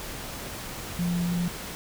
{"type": "tone in noise", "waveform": "sine", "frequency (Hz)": 174.61, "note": "F3", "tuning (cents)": 0, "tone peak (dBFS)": -24, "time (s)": [0.99, 1.48], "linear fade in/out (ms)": 0, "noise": "pink", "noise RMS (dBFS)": -37, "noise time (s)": [0, 1.75], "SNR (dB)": 10, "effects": []}